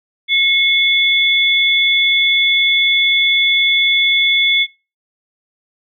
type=tone pair together; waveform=sine; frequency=2179 / 3456 Hz; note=C#7 / A7; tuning=-30 / -32 cents; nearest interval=minor sixth; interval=798 cents; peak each=-13 dBFS; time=0.28-4.67 s; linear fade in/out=50 ms; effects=noise-tail reverb RT60 0.3 s tail -23 dB re dry